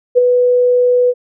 sine tone with ADSR envelope, 493.9 Hz, B4, in tune, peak -3 dBFS, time 0.15-1.14 s, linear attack 29 ms, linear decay 12 ms, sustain -5 dB, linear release 46 ms, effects none

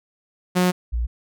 sawtooth / sine tone pair in turn, 180.9 / 58.85 Hz, F#3 / A#1, -39 / +17 cents, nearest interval octave + perfect fifth, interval 1944 cents, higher first, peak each -12 / -20 dBFS, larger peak first, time 0.55-0.72 / 0.92-1.07 s, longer first, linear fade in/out 20 ms, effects none

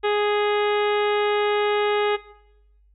harmonic tone, 415.3 Hz, G#4, in tune, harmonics 1 / 2 / 3 / 4 / 5 / 6 / 7 / 8 / 9, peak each -20 / -26 / -30 / -32 / -34 / -36 / -37 / -38 / -39 dBFS, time 0.03-2.17 s, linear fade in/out 20 ms, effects noise-tail reverb RT60 0.9 s tail -19 dB re dry + added 50 Hz sine -54 dBFS peak until 2.94 s

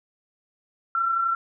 sine tone pair together, 1325 / 1356.8 Hz, E6 / E6, +9 / +50 cents, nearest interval unison, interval 41 cents, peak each -32 / -21 dBFS, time 0.95-1.35 s, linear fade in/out 2 ms, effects none

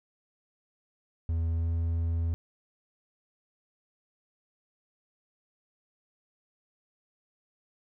triangle tone with pitch glide, 82.41 to 83.27 Hz, E2 to E2, 0 to +18 cents, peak -24 dBFS, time 1.29-2.34 s, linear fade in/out 0 ms, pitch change +18 cents, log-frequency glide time 1.51-1.71 s, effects none

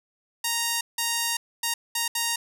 5% pulse tone bursts at uneven times, 932.3 Hz, A#5, in tune, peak -12 dBFS, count 5, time 0.44-0.81 / 0.98-1.37 / 1.63-1.74 / 1.95-2.08 / 2.15-2.36 s, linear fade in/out 5 ms, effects none

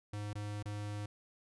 square tone with dropouts, 103.83 Hz, G#2, in tune, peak -39 dBFS, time 0.13-1.06 s, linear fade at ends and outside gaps 5 ms, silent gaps 0.332-0.353 / 0.627-0.656 s, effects resampled to 24000 Hz

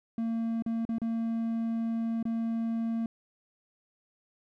triangle tone with dropouts, 228 Hz, A#3, 38 cents flat, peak -26 dBFS, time 0.18-3.06 s, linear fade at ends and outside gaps 2 ms, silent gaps 0.623-0.662 / 0.852-0.891 / 0.984-1.017 / 2.228-2.253 s, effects none

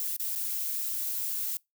violet noise with dropouts, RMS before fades -32 dBFS, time 0-1.57 s, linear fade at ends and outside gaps 1 ms, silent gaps 0.165-0.197 / 0.353-0.358 s, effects noise-tail reverb RT60 0.2 s tail -25 dB re dry

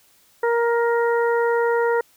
harmonic tone, 468.9 Hz, A#4, 10 cents sharp, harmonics 1 / 2 / 3 / 4, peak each -18 / -24 / -28 / -30 dBFS, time 0.43-2.01 s, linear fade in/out 5 ms, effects white hiss -57 dBFS RMS until 2.16 s

